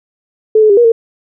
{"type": "tone with pitch steps", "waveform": "sine", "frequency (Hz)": [434.8, 429.6, 401.2, 476.6, 456.5], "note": ["A4", "A4", "G4", "A#4", "A#4"], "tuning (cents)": [-21, -41, 40, 38, -36], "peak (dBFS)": -4, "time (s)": [0.55, 0.92], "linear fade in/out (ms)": 5, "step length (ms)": 74, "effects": []}